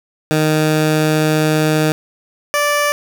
15% pulse tone pair in turn, 154.9 / 584.8 Hz, D#3 / D5, -7 / -7 cents, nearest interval octave + major seventh, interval 2300 cents, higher second, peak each -6 / -7 dBFS, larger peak first, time 0.31-1.92 / 2.54-2.92 s, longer first, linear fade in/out 0 ms, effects none

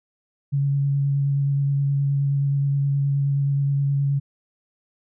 sine tone with vibrato, 140 Hz, C#3, 18 cents sharp, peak -18 dBFS, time 0.52-4.2 s, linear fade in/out 20 ms, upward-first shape square, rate 9.5 Hz, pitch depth 10 cents each way, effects none

